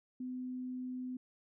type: tone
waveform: sine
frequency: 253.4 Hz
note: B3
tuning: 45 cents sharp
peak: -38 dBFS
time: 0.2-1.17 s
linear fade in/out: 5 ms
effects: none